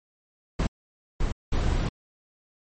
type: noise bursts at uneven times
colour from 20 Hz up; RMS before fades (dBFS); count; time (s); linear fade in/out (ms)
brown; -24; 3; 0.59-0.67 / 1.2-1.32 / 1.52-1.89; 5
effects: MP3 32 kbps